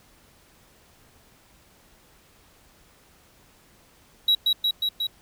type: tone with echo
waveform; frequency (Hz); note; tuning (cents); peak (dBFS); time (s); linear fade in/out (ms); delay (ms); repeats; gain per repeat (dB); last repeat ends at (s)
triangle; 3875; B7; -34; -14; 4.28-4.35; 5; 180; 4; -2; 5.07
effects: tanh soft clip ceiling -10 dBFS + pink hiss -57 dBFS RMS until 5.21 s